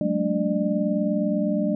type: tone cluster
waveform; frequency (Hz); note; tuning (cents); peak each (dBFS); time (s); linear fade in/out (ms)
sine; 183.6 / 203.6 / 223.3 / 291.9 / 601; F#3 / G#3 / A3 / D4 / D5; -13 / -34 / +26 / -10 / +40; -27; 0.01-1.75; 2
effects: none